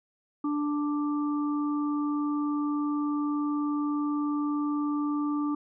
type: harmonic tone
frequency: 293.9 Hz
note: D4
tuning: 1 cent sharp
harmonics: 1 / 3 / 4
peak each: -26 / -42 / -36 dBFS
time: 0.44-5.55 s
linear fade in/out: 5 ms
effects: none